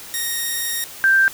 5% pulse / sine tone pair in turn, 1864.7 / 1572.7 Hz, A#6 / G6, 0 / +5 cents, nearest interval minor third, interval 295 cents, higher first, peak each -11 dBFS, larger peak neither, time 0.14-0.84 / 1.04-1.28 s, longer first, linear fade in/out 0 ms, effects white hiss -37 dBFS RMS until 1.33 s

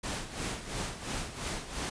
pink noise with tremolo, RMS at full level -34 dBFS, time 0.03-1.9 s, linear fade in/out 10 ms, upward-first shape sine, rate 2.9 Hz, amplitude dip 70%, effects resampled to 22050 Hz

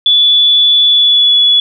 sine tone with pitch glide, 3448 to 3408 Hz, A7 to G#7, -36 to +44 cents, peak -5 dBFS, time 0.06-1.6 s, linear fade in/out 2 ms, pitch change -20 cents, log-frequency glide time 0.83-1.36 s, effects none

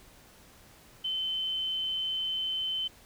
sine tone, 3066 Hz, G7, 39 cents flat, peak -29 dBFS, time 1.04-2.88 s, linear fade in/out 10 ms, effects pink hiss -56 dBFS RMS until 3.05 s

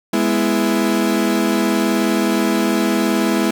35% pulse chord, E major, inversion first, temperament equal, 207.7 / 246.9 / 329.6 Hz, G#3 / B3 / E4, 0 / 0 / 0 cents, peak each -17 / -19 / -17 dBFS, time 0.13-3.51 s, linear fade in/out 5 ms, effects none

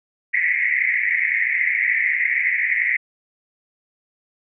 pink band-pass noise, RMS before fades -20 dBFS, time 0.33-2.97 s, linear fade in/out 10 ms, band 1900 to 2200 Hz, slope 96 dB/octave, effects none

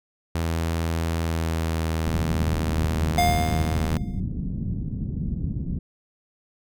sawtooth tone with pitch glide, 82.41 to 79.33 Hz, E2 to D#2, 0 to +34 cents, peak -19 dBFS, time 0.35-3.97 s, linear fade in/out 0 ms, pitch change -66 cents, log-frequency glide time 1.15-2.5 s
white low-pass noise, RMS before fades -28 dBFS, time 2.06-5.79 s, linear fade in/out 5 ms, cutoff 200 Hz, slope 24 dB/octave
square tone with exponential decay, 707 Hz, F5, 21 cents sharp, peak -17 dBFS, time 3.18-4.2 s, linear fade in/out 2 ms, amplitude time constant 220 ms
effects none

